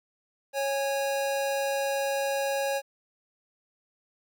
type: tone pair together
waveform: square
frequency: 551 / 822.9 Hz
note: C#5 / G#5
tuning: -11 / -16 cents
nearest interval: perfect fifth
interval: 695 cents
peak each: -28 / -33 dBFS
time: 0.53-2.82 s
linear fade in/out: 50 ms
effects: 11-bit